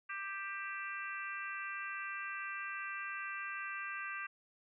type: harmonic tone with a mistuned harmonic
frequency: 393.9 Hz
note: G4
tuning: 8 cents sharp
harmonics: 3 / 4 / 5 / 6 / 7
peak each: -45 / -43 / -47 / -50 / -47 dBFS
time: 0.09-4.27 s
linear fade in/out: 10 ms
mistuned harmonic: 7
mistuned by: -38 cents
effects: none